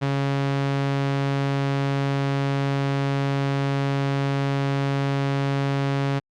sawtooth tone, 138.59 Hz, C#3, in tune, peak -17 dBFS, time 0.01-6.2 s, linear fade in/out 20 ms, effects low-pass 4000 Hz 12 dB/octave + Opus 48 kbps

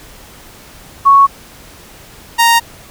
sine / sawtooth tone pair in turn, 1108.7 / 930.5 Hz, C#6 / A#5, 0 / -3 cents, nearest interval minor third, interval 303 cents, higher first, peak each -3 dBFS, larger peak neither, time 1.05-1.27 / 2.38-2.6 s, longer neither, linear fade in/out 20 ms, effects pink hiss -38 dBFS RMS until 2.9 s

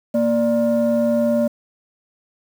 sine tone pair together, 233.7 / 588 Hz, A#3 / D5, +5 / +2 cents, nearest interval octave + major third, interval 1597 cents, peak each -16 dBFS, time 0.14-1.48 s, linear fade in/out 10 ms, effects tanh soft clip ceiling -11 dBFS + 7-bit

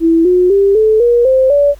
sine tone with pitch steps, 329.6 / 361.5 / 396.5 / 434.9 / 477 / 523.2 / 573.9 Hz, E4 / F#4 / G4 / A4 / A#4 / C5 / D5, 0 / -40 / +20 / -20 / +40 / 0 / -40 cents, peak -6 dBFS, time 0-1.75 s, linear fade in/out 50 ms, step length 250 ms, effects added 50 Hz sine -34 dBFS peak until 1.79 s + pink hiss -47 dBFS RMS until 1.79 s

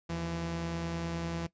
sawtooth tone pair together, 79.01 / 167.9 Hz, D#2 / E3, +27 / +32 cents, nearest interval octave + minor second, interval 1305 cents, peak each -37 / -30 dBFS, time 0.09-1.47 s, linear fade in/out 10 ms, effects noise-tail reverb RT60 0.1 s tail -18 dB re dry + resampled to 16000 Hz

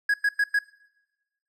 triangle tone bursts, 1660 Hz, G#6, 1 cent flat, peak -17 dBFS, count 4, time 0.09-0.59 s, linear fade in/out 5 ms, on 50 ms, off 100 ms, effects noise-tail reverb RT60 1.0 s tail -21 dB re dry

